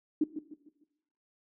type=tone with echo; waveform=sine; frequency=305.5 Hz; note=D#4; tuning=32 cents flat; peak=-22 dBFS; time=0.21-0.24 s; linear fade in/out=5 ms; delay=150 ms; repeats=4; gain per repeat=-9 dB; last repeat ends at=0.84 s; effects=noise-tail reverb RT60 0.9 s tail -17 dB re dry